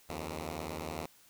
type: beating tone pair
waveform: 5% pulse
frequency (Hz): 77.78 / 87.78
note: D#2 / F2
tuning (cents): 0 / +9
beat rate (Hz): 10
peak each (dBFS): -28 / -31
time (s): 0.09-1.06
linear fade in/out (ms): 5
effects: white hiss -62 dBFS RMS until 1.29 s